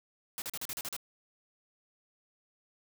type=noise bursts; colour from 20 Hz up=white; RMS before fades=-38 dBFS; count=8; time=0.38-0.965 s; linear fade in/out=0 ms; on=39 ms; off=39 ms; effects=none